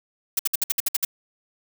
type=noise bursts; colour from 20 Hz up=blue; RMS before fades=-21 dBFS; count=9; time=0.37-1.049 s; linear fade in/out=5 ms; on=23 ms; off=59 ms; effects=none